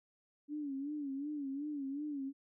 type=tone with vibrato; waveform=sine; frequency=284.9 Hz; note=C#4; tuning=48 cents sharp; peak=-37 dBFS; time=0.48-2.33 s; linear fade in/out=50 ms; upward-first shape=sine; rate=2.7 Hz; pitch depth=100 cents each way; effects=none